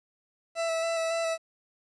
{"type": "tone with vibrato", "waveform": "40% pulse", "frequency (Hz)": 659.3, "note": "E5", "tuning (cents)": 0, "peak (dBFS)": -26, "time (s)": [0.55, 1.38], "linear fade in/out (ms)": 50, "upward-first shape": "square", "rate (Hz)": 3.6, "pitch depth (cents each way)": 14, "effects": ["resampled to 22050 Hz", "10-bit"]}